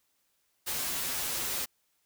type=noise with comb filter; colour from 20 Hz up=white; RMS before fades=-33 dBFS; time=0.66-1.66 s; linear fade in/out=20 ms; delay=10 ms; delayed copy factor=-1; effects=white hiss -74 dBFS RMS until 2.05 s